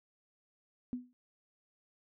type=tone with exponential decay; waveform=sine; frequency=248.1 Hz; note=B3; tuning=8 cents sharp; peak=-31 dBFS; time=0.93-1.13 s; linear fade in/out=0 ms; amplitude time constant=42 ms; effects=none